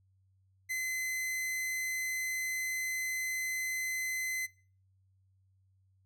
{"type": "tone", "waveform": "45% pulse", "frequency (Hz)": 2043, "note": "C7", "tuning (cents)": -42, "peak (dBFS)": -32, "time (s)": [0.69, 4.47], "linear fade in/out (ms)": 20, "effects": ["noise-tail reverb RT60 0.4 s tail -21 dB re dry", "added 95 Hz sine -66 dBFS peak until 6.05 s"]}